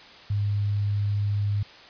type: tone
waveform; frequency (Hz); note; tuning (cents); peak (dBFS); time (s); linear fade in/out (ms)
sine; 102.3; G#2; -26; -22; 0.3-1.63; 5
effects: white hiss -47 dBFS RMS until 1.89 s + resampled to 11025 Hz